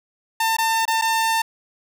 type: tone with dropouts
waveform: sawtooth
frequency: 899 Hz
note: A5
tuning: 37 cents sharp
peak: -14 dBFS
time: 0.4-1.42 s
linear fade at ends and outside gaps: 5 ms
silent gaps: 0.568-0.584 / 0.854-0.878 / 1.014-1.02 s
effects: none